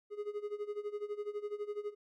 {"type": "tone with tremolo", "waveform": "triangle", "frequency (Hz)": 415.3, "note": "G#4", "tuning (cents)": 0, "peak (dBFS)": -32, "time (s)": [0.1, 1.95], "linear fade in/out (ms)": 50, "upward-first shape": "sine", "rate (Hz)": 12, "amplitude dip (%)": 85, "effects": []}